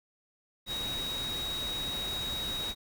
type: tone in noise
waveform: sine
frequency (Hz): 3800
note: A#7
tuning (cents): +33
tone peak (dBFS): -33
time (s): 0.66-2.75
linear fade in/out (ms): 50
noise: pink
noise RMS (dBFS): -40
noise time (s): 0.66-2.75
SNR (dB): +4
effects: none